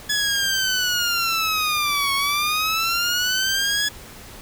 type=linear two-way sweep; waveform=15% pulse; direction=down then up; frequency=1700 to 1099 to 1694 Hz; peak=-13 dBFS; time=0.09-3.89 s; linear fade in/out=10 ms; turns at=2.14 s; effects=pink hiss -41 dBFS RMS until 4.41 s